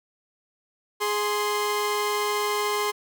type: tone pair together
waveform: sawtooth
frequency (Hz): 415.9 / 1046.5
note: G#4 / C6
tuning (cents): +2 / 0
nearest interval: octave + major third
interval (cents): 1598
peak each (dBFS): -22 / -23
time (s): 1-2.92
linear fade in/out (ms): 20
effects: none